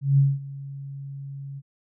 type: tone with ADSR envelope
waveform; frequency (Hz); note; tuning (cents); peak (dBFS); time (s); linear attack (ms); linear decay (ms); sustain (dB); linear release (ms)
sine; 138.59; C#3; 0; -13; 0.01-1.62; 170; 210; -20; 41
effects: none